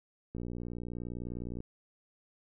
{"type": "click train", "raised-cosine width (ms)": 3, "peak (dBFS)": -27, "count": 76, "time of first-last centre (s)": [0.35, 1.604], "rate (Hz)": 59.8, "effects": []}